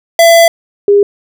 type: tone pair in turn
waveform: square / sine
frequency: 671 / 405.6 Hz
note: E5 / G#4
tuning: +31 / -41 cents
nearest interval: major sixth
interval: 872 cents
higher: first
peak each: -3 dBFS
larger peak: neither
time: 0.19-0.48 / 0.88-1.03 s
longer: first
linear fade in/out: 2 ms
effects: none